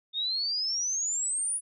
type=exponential sweep; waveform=sine; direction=up; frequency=3628 to 9956 Hz; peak=-27 dBFS; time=0.13-1.61 s; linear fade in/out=50 ms; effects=none